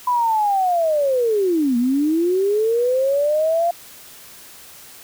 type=linear two-way sweep; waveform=sine; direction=down then up; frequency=1002 to 233.1 to 695 Hz; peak=-15 dBFS; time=0.07-3.71 s; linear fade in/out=5 ms; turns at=1.77 s; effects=white hiss -42 dBFS RMS until 5.03 s